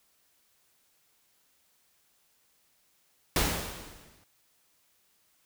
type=noise with exponential decay; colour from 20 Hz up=pink; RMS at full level=-24 dBFS; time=3.36-4.24 s; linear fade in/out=2 ms; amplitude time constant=190 ms; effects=white hiss -69 dBFS RMS until 5.45 s